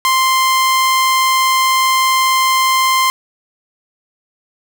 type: tone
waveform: sawtooth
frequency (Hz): 1046.5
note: C6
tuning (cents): 0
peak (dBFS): -7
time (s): 0.05-3.1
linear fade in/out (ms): 0
effects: none